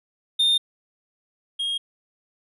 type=tone pair in turn; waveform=triangle; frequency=3636 / 3252 Hz; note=A#7 / G#7; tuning=-44 / -37 cents; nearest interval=major second; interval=193 cents; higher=first; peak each=-15 / -22 dBFS; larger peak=first; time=0.39-0.58 / 1.59-1.78 s; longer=neither; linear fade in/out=10 ms; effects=resampled to 32000 Hz